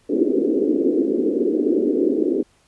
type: band-pass noise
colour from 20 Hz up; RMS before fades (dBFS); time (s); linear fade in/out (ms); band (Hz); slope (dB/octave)
pink; -19; 0.09-2.43; 5; 260 to 440; 48
effects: pink hiss -59 dBFS RMS until 2.67 s + resampled to 24000 Hz